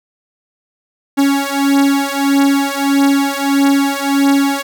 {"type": "beating tone pair", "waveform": "45% pulse", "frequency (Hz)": [277.2, 278.8], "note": ["C#4", "C#4"], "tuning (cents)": [0, 10], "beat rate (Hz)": 1.6, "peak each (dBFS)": -14, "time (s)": [1.17, 4.63], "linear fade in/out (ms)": 20, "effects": []}